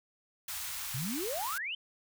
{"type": "band-stop noise", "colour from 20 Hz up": "white", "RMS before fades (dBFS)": -39, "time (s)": [0.48, 1.58], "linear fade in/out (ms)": 5, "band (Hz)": [110, 820], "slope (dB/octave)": 24}
{"type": "exponential sweep", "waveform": "sine", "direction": "up", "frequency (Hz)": [116.9, 3154], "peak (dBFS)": -34, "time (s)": [0.94, 1.75], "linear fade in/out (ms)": 5}
{"effects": []}